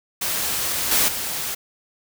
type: noise with level steps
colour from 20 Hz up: white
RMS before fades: -24 / -18 / -27 dBFS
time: 0.21-1.55 s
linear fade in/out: 10 ms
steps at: 0.91 / 1.08 s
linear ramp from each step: 5 ms
effects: none